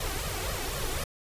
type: noise with flanger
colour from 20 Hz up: pink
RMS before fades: -32 dBFS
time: 0-1.04 s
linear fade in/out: 5 ms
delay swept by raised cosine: 1.6 to 2.7 ms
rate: 3.9 Hz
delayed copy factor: +0.85
effects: resampled to 32000 Hz